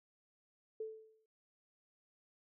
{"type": "tone with exponential decay", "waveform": "sine", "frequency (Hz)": 439.1, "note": "A4", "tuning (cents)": -4, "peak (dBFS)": -37, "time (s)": [0.8, 1.26], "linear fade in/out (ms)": 5, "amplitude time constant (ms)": 98, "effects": []}